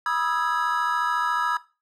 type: chord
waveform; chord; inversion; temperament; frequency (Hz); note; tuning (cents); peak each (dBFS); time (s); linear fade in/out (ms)
triangle; E major seventh; second; equal with one note detuned; 975.3 / 1244.5 / 1318.5 / 1661.2; B5 / D#6 / E6 / G#6; -22 / 0 / 0 / 0; -26; 0.06-1.57; 2
effects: noise-tail reverb RT60 0.3 s tail -18 dB re dry